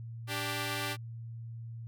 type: tone pair together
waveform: 5% pulse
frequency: 292.5 / 392.9 Hz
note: D4 / G4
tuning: -7 / +4 cents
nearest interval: perfect fourth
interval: 511 cents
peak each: -25 dBFS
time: 0.27-0.97 s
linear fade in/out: 50 ms
effects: added 115 Hz sine -40 dBFS peak until 1.87 s